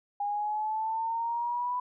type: exponential sweep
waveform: sine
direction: up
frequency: 812 to 995 Hz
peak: -28 dBFS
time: 0.2-1.8 s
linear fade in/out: 5 ms
effects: none

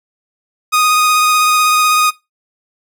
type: tone with vibrato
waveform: sawtooth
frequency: 1242 Hz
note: D#6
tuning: 3 cents flat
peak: -6 dBFS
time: 0.72-2.11 s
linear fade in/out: 20 ms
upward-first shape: sine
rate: 16 Hz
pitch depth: 12 cents each way
effects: noise-tail reverb RT60 0.2 s tail -18 dB re dry

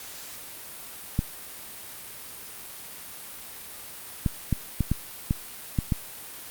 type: clicks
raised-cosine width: 5 ms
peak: -10 dBFS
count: 8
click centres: 1.191 / 4.262 / 4.527 / 4.807 / 4.916 / 5.309 / 5.788 / 5.922 s
effects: white hiss -41 dBFS RMS until 6.5 s + Opus 48 kbps

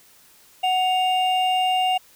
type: tone pair together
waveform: triangle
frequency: 741 / 2803 Hz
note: F#5 / F7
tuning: +2 / +6 cents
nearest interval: octave + major seventh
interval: 2304 cents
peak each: -17 / -23 dBFS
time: 0.63-1.98 s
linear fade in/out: 10 ms
effects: white hiss -53 dBFS RMS until 2.15 s

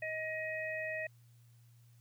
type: harmonic tone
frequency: 630 Hz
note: D#5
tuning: 21 cents sharp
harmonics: 1 / 3 / 4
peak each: -40 / -39 / -44 dBFS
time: 0.02-1.07 s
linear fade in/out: 5 ms
effects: added 118 Hz sine -59 dBFS peak until 2 s + white hiss -73 dBFS RMS until 2 s

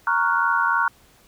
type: chord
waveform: sine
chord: Gb major seventh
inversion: first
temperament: equal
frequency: 932.3 / 1108.7 / 1396.9 / 1480 Hz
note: Bb5 / Db6 / F6 / Gb6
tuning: 0 / 0 / 0 / 0 cents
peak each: -23 dBFS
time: 0.07-0.88 s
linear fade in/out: 2 ms
effects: pink hiss -55 dBFS RMS until 1.27 s

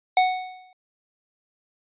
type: tone with exponential decay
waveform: square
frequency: 740 Hz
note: F#5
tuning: in tune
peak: -14 dBFS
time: 0.17-0.73 s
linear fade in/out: 2 ms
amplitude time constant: 120 ms
effects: resampled to 8000 Hz

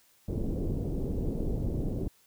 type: low-pass noise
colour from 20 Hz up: pink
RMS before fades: -31 dBFS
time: 0.28-2.08 s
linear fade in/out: 5 ms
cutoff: 460 Hz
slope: 24 dB/octave
effects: white hiss -64 dBFS RMS until 2.26 s

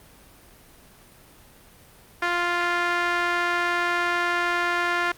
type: tone with band-pass filter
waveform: sawtooth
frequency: 349.2 Hz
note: F4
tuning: in tune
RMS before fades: -24 dBFS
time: 2.22-5.12 s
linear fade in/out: 5 ms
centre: 1600 Hz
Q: 1.7
effects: pink hiss -51 dBFS RMS until 5.17 s + Opus 32 kbps

